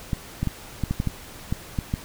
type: clicks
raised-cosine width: 5 ms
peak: -11 dBFS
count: 10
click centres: 0.132 / 0.43 / 0.473 / 0.837 / 0.91 / 1.001 / 1.073 / 1.525 / 1.788 / 1.939 s
effects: pink hiss -42 dBFS RMS until 2.04 s